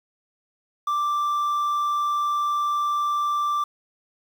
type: tone with quantisation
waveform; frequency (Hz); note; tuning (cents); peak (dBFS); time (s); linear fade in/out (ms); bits
triangle; 1176; D6; +2; -19; 0.87-3.64; 5; 8
effects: none